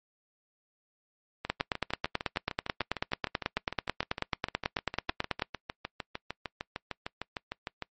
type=two click trains; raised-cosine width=0.3 ms; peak=-11 / -18 dBFS; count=37 / 43; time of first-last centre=1.5-5.422 / 1.45-7.823 s; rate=9.18 / 6.59 Hz; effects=noise-tail reverb RT60 0.1 s tail -24 dB re dry + MP3 32 kbps